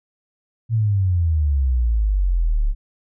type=exponential sweep; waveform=sine; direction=down; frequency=116.54 to 34.24 Hz; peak=-15 dBFS; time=0.69-2.75 s; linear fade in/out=50 ms; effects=none